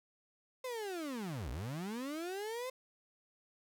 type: linear two-way sweep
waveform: 35% pulse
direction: down then up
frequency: 523.3 to 54.8 to 523.3 Hz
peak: -37 dBFS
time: 0.64-2.7 s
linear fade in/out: 5 ms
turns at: 1.5 s
effects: none